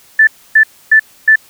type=tone bursts; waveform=sine; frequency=1758 Hz; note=A6; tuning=2 cents flat; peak=-3 dBFS; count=4; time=0.19-1.358 s; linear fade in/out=5 ms; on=82 ms; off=280 ms; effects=white hiss -45 dBFS RMS until 1.49 s